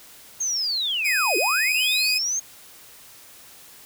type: linear two-way sweep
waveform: sine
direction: down then up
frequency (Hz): 6520 to 322.3 to 6520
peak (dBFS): -22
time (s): 0.4-2.4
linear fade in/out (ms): 10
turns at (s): 1.37
type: tone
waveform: sawtooth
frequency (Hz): 2506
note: D#7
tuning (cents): +12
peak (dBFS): -18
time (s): 1.04-2.19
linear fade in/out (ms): 20
effects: white hiss -47 dBFS RMS until 3.85 s